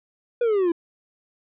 triangle exponential sweep, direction down, 493.4 to 329.6 Hz, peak -16 dBFS, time 0.41-0.72 s, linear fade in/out 5 ms, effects resampled to 8000 Hz

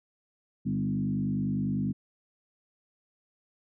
sine tone with frequency modulation, 197.8 Hz, G3, 16 cents sharp, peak -26 dBFS, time 0.65-1.93 s, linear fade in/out 20 ms, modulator 50 Hz, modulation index 1.4, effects none

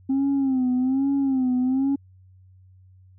sine tone with vibrato, 264.2 Hz, C4, 17 cents sharp, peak -17 dBFS, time 0.09-1.96 s, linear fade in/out 10 ms, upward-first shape sine, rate 1.2 Hz, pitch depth 90 cents each way, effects tanh soft clip ceiling -17 dBFS + added 93 Hz sine -49 dBFS peak until 3.18 s

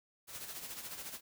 white noise with tremolo, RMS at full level -43 dBFS, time 0.27-1.21 s, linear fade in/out 50 ms, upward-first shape sine, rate 14 Hz, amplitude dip 55%, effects none

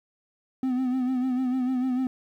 triangle tone with vibrato, 255.1 Hz, C4, 44 cents flat, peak -21 dBFS, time 0.63-2.07 s, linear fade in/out 2 ms, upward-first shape sine, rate 6.7 Hz, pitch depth 52 cents each way, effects 10-bit

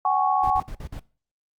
sine chord, F# suspended second, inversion none, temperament equal with one note detuned, 755.1 / 830.6 / 1108.7 Hz, F#5 / G#5 / C#6, +35 / 0 / 0 cents, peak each -23 dBFS, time 0.05-0.6 s, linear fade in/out 2 ms
brown noise bursts, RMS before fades -34 dBFS, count 5, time 0.43-0.997 s, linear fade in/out 5 ms, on 75 ms, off 48 ms
effects noise-tail reverb RT60 0.4 s tail -21 dB re dry + Opus 48 kbps

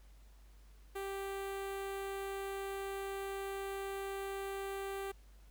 sawtooth tone with notch filter, 392 Hz, G4, in tune, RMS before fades -41 dBFS, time 0.95-5.12 s, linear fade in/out 10 ms, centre 5300 Hz, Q 1.2, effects added 50 Hz sine -56 dBFS peak until 5.5 s + pink hiss -69 dBFS RMS until 5.5 s

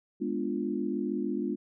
sine chord, G# diminished seventh, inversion none, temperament equal, 207.7 / 246.9 / 293.7 / 349.2 Hz, G#3 / B3 / D4 / F4, 0 / 0 / 0 / 0 cents, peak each -34 dBFS, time 0.2-1.56 s, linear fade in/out 20 ms, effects none

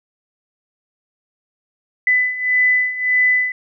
sine beating tone pair, 2000 / 2001.7 Hz, B6 / B6, +21 / +23 cents, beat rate 1.7 Hz, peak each -19 / -15 dBFS, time 2.07-3.52 s, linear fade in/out 2 ms, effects none

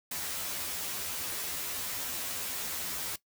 white noise with comb filter, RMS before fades -36 dBFS, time 0.11-3.16 s, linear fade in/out 5 ms, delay 12 ms, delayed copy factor +0.9, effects noise-tail reverb RT60 0.1 s tail -17 dB re dry

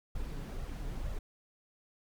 brown noise with flanger, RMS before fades -38 dBFS, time 0.15-1.19 s, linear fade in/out 5 ms, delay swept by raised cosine 1.5 to 7.2 ms, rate 2.1 Hz, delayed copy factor +0.55, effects none

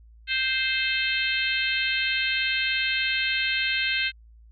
harmonic tone, 523.3 Hz, C5, in tune, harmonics 3 / 4 / 5 / 6 / 7 / 8, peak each -29 / -29 / -28 / -30 / -33 / -33 dBFS, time 0.27-4.12 s, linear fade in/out 50 ms, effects added 56 Hz sine -48 dBFS peak until 4.51 s

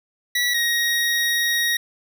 25% pulse tone pair in turn, 1944 / 1882.1 Hz, B6 / A#6, -28 / +16 cents, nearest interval minor second, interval 56 cents, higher first, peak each -15 / -15 dBFS, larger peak neither, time 0.35-0.54 / 0.54-1.77 s, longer second, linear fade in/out 5 ms, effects none

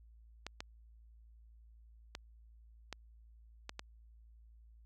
clicks, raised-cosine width 0.2 ms, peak -24 dBFS, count 6, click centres 0.466 / 0.605 / 2.151 / 2.927 / 3.694 / 3.794 s, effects added 56 Hz sine -57 dBFS peak until 4.85 s

